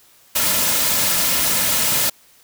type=noise with comb filter; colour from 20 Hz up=white; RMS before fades=-18 dBFS; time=0.35-2.1 s; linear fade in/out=10 ms; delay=2.6 ms; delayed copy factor=-0.5; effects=white hiss -52 dBFS RMS until 2.43 s